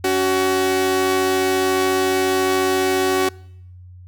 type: tone pair together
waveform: sawtooth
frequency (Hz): 281.2 / 375.4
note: C#4 / F#4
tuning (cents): +25 / +25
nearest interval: perfect fourth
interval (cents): 500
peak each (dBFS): -20 / -13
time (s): 0.04-3.29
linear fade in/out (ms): 5
effects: noise-tail reverb RT60 0.8 s tail -25 dB re dry + added 90 Hz sine -38 dBFS peak until 4.07 s